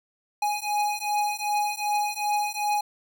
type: beating tone pair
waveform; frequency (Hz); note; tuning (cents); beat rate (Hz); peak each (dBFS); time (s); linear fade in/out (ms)
square; 830.6 / 833.2; G#5 / G#5; 0 / +5; 2.6; -28; 0.42-2.81; 5
effects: none